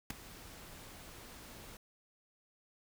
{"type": "noise with ADSR envelope", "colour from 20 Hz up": "pink", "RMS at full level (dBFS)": -35, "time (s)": [0.1, 1.77], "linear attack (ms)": 4, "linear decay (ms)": 9, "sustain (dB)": -17, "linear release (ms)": 3, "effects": []}